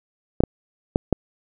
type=clicks; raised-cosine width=2 ms; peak=-3 dBFS; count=4; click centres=0.405 / 0.437 / 0.959 / 1.127 s; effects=none